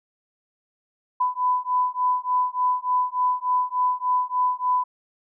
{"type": "beating tone pair", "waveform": "sine", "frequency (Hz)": [998, 1001.4], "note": ["B5", "B5"], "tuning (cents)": [18, 24], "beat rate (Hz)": 3.4, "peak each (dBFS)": -23, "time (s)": [1.2, 4.84], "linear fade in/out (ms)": 10, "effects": []}